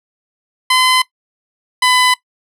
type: tone pair in turn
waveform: 15% pulse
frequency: 1022 / 1003.9 Hz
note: C6 / B5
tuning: -41 / +28 cents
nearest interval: unison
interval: 31 cents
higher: first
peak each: -3 dBFS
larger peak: neither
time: 0.7-1.02 / 1.82-2.14 s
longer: neither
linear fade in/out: 5 ms
effects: noise-tail reverb RT60 0.1 s tail -19 dB re dry + low-pass 12000 Hz 12 dB/octave